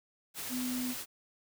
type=tone in noise; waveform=sine; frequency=251.1 Hz; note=B3; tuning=29 cents sharp; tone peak=-33 dBFS; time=0.49-0.95 s; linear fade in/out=50 ms; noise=white; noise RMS=-40 dBFS; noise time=0.34-1.06 s; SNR=+4 dB; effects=none